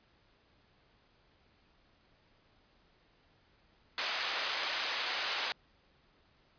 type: band-pass noise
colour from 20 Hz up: white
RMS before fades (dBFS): -35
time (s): 3.98-5.52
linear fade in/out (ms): 0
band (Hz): 650 to 4500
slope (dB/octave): 12
effects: pink hiss -68 dBFS RMS until 6.58 s + resampled to 11025 Hz